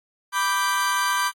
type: chord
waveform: 40% pulse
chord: G major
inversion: first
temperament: equal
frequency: 987.8 / 1174.7 / 1568 Hz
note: B5 / D6 / G6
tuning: 0 / 0 / 0 cents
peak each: -24 dBFS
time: 0.32-1.32 s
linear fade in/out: 50 ms
effects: AAC 48 kbps